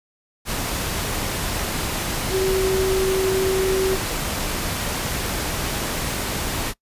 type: tone in noise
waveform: sine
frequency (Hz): 380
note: F#4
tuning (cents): +46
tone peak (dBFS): -18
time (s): 2.3-3.98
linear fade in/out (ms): 50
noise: pink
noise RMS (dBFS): -25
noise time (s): 0.45-6.74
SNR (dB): +4
effects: noise-tail reverb RT60 0.1 s tail -22 dB re dry + resampled to 32000 Hz